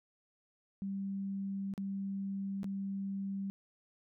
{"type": "tone with dropouts", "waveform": "sine", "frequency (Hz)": 196, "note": "G3", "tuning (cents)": 0, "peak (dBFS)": -35, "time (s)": [0.82, 3.5], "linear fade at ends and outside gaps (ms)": 0, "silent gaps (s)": [[1.738, 1.778], [2.632, 2.643]], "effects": []}